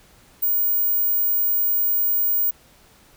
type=tone; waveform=sine; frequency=15410 Hz; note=B9; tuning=44 cents flat; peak=-17 dBFS; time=0.42-2.51 s; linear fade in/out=10 ms; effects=pink hiss -53 dBFS RMS until 3.16 s